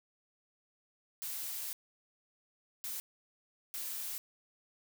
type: noise bursts at uneven times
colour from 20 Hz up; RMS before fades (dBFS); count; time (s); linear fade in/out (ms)
blue; -40; 3; 1.22-1.73 / 2.84-3 / 3.74-4.18; 0
effects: none